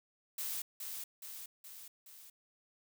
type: noise with echo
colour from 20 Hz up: blue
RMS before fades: -39 dBFS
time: 0.38-0.62 s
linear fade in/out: 5 ms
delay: 420 ms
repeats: 4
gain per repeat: -4 dB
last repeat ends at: 2.3 s
effects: none